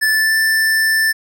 square tone with pitch glide, 1749 to 1769.3 Hz, A6 to A6, -11 to +9 cents, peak -13 dBFS, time 0.01-1.13 s, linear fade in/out 20 ms, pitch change +20 cents, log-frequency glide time 0.11-0.37 s, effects none

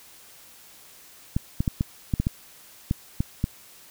clicks, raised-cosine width 5 ms, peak -10 dBFS, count 10, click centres 1.365 / 1.605 / 1.678 / 1.809 / 2.138 / 2.2 / 2.269 / 2.911 / 3.205 / 3.441 s, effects white hiss -50 dBFS RMS until 3.9 s

